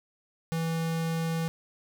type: tone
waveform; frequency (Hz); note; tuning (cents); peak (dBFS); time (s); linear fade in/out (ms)
square; 164; E3; -9; -28; 0.52-1.48; 0
effects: none